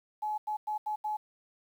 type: tone bursts at uneven times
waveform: sine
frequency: 850 Hz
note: G#5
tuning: 40 cents sharp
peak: -30 dBFS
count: 5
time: 0.22-0.38 / 0.47-0.57 / 0.67-0.78 / 0.86-0.96 / 1.04-1.17 s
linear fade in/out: 10 ms
effects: 10-bit